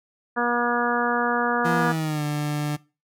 harmonic tone, 240 Hz, B3, 49 cents flat, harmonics 1 / 2 / 3 / 4 / 5 / 6 / 7, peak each -28 / -28 / -28 / -28 / -28 / -28 / -28 dBFS, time 0.36-1.93 s, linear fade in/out 20 ms
30% pulse tone with pitch glide, 169.5 to 148.41 Hz, E3 to D3, +49 to +19 cents, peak -21 dBFS, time 1.64-2.77 s, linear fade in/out 20 ms, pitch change -230 cents, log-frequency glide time 1.77-2.23 s
effects noise-tail reverb RT60 0.3 s tail -21 dB re dry

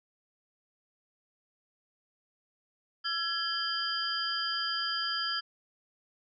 sine tone cluster, 1348 / 1676 / 3134 / 4845 Hz, E6 / G#6 / G7 / D#8, +38 / +15 / -1 / -47 cents, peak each -36 / -37 / -36 / -33 dBFS, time 3.04-5.41 s, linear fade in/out 20 ms, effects none

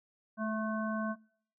harmonic tone with a mistuned harmonic, 217 Hz, A3, 24 cents flat, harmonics 1 / 3 / 5 / 7, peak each -33 / -38 / -40 / -41 dBFS, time 0.37-1.16 s, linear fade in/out 50 ms, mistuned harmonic 3, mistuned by +24 cents, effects noise-tail reverb RT60 0.6 s tail -25 dB re dry

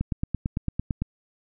click train, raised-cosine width 5 ms, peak -13 dBFS, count 10, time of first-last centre 0.01-1.02 s, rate 8.91 Hz, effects none

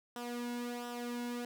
sawtooth tone with flanger, 241.3 Hz, B3, 40 cents flat, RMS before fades -40 dBFS, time 0.16-1.45 s, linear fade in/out 2 ms, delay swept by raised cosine 0.44 to 1.64 ms, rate 1.4 Hz, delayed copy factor -0.65, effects none

